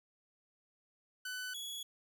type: tone pair in turn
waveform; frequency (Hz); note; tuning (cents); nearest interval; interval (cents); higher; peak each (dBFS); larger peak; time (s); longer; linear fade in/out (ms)
sawtooth; 1500 / 3367; F#6 / G#7; +23 / +23; octave + major second; 1400; second; -36 / -38; first; 1.25-1.54 / 1.54-1.83; neither; 5
effects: none